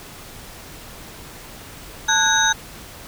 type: tone cluster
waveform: sine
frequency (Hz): 885 / 1469 / 1640 / 3784 / 6210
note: A5 / F#6 / G#6 / A#7 / G8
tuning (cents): +10 / -13 / -22 / +25 / -17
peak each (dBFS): -21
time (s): 2.08-2.53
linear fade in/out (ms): 10
effects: pink hiss -39 dBFS RMS until 3.07 s